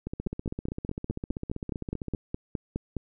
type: two click trains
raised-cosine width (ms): 3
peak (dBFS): -20 / -17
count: 33 / 14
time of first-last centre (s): 0.07-2.148 / 0.27-2.967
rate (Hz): 15.4 / 4.82
effects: none